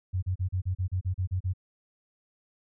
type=tone bursts; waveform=sine; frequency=92.5 Hz; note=F#2; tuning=in tune; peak=-25 dBFS; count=11; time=0.13-1.536 s; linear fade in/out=20 ms; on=96 ms; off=35 ms; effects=none